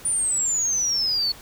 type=exponential sweep; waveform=sine; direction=down; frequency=9470 to 4375 Hz; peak=-19 dBFS; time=0.05-1.32 s; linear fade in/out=5 ms; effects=tanh soft clip ceiling -16 dBFS + pink hiss -44 dBFS RMS until 1.41 s